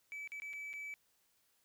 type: tone with dropouts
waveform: triangle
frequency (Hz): 2300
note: D7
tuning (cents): -37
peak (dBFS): -40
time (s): 0.12-0.94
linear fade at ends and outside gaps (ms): 0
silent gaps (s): 0.275-0.319 / 0.4-0.42 / 0.531-0.535 / 0.731-0.737
effects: tanh soft clip ceiling -36 dBFS + white hiss -75 dBFS RMS until 1.64 s